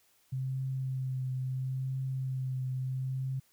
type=tone with vibrato; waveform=sine; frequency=130.81 Hz; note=C3; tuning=in tune; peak=-31 dBFS; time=0.32-3.4 s; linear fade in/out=10 ms; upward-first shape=triangle; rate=0.74 Hz; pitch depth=23 cents each way; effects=white hiss -68 dBFS RMS until 3.52 s